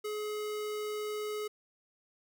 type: tone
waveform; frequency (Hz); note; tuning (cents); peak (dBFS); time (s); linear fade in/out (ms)
square; 422.8; G#4; +31; -35; 0.04-1.48; 10
effects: none

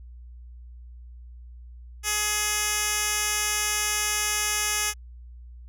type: tone with band-pass filter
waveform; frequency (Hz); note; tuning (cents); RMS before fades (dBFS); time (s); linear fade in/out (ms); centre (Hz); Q
10% pulse; 420; G#4; +19; -26; 2.03-4.94; 50; 8100; 0.72
effects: added 60 Hz sine -41 dBFS peak until 5.68 s

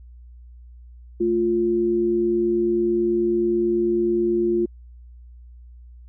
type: tone pair together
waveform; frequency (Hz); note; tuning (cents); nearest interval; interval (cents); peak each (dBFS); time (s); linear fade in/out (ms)
sine; 220 / 349.2; A3 / F4; 0 / 0; minor sixth; 800; -26 / -18; 1.2-4.66; 10
effects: added 60 Hz sine -41 dBFS peak until 6.08 s

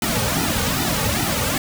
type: noise with flanger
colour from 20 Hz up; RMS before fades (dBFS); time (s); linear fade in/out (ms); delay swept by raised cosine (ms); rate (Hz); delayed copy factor
pink; -21; 0.02-1.58; 2; 1.8 to 3; 2.5; -0.95
effects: none

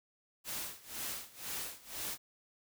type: noise with tremolo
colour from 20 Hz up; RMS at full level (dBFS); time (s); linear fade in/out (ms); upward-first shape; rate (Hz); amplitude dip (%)
white; -39; 0.44-2.18; 50; sine; 2; 90
effects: none

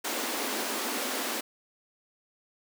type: high-pass noise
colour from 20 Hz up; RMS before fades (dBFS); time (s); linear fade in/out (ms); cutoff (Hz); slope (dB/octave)
pink; -32; 0.04-1.41; 10; 220; 96
effects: none

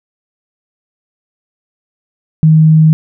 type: tone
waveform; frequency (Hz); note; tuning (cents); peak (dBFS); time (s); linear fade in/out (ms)
sine; 157.4; D#3; +20; -3; 2.43-2.93; 0
effects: none

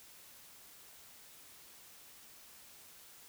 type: silence
effects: white hiss -57 dBFS RMS until 3.28 s

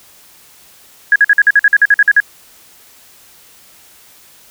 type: tone bursts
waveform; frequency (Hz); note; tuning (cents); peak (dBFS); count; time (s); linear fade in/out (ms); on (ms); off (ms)
sine; 1661.2; G#6; 0; -4; 13; 1.12-2.202; 2; 38; 49
effects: white hiss -44 dBFS RMS until 4.5 s

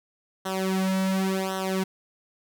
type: tone with flanger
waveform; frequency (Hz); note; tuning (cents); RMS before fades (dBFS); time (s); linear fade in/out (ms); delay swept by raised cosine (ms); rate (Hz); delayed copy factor
sawtooth; 190; F#3; +46; -26; 0.45-1.84; 10; 0.42 to 2.82; 0.91; -1
effects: none

